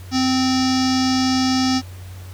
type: tone with low-pass filter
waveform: square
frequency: 259.7 Hz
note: C4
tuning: 13 cents flat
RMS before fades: -18 dBFS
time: 0.11-1.82 s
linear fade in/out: 50 ms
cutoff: 5400 Hz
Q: 5.6
effects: added 92 Hz sine -33 dBFS peak until 2.33 s + pink hiss -45 dBFS RMS until 2.33 s